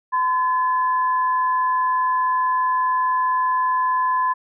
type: tone pair together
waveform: sine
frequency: 1017 / 1718.2 Hz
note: C6 / A6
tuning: -50 / -42 cents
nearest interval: major sixth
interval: 908 cents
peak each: -17 / -29 dBFS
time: 0.12-4.34 s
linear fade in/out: 20 ms
effects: none